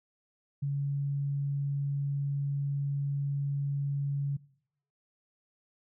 sine tone, 140.9 Hz, C#3, 29 cents sharp, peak -28 dBFS, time 0.62-4.37 s, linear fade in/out 10 ms, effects noise-tail reverb RT60 0.7 s tail -22 dB re dry

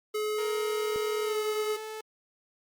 square tone, 425.7 Hz, G#4, 43 cents sharp, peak -29 dBFS, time 0.14-1.77 s, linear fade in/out 10 ms
sawtooth tone with pitch glide, 466.2 to 435 Hz, A#4 to A4, 0 to -20 cents, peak -33 dBFS, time 0.38-2.01 s, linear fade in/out 5 ms, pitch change -120 cents, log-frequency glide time 1.24-1.37 s
click, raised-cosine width 2 ms, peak -28 dBFS, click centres 0.96 s
effects Opus 48 kbps

